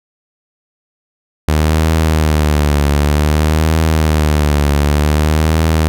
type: tone with vibrato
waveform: sawtooth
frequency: 76 Hz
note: D#2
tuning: 40 cents flat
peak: -6 dBFS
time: 1.48-5.88 s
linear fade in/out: 0 ms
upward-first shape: triangle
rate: 0.54 Hz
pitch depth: 99 cents each way
effects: none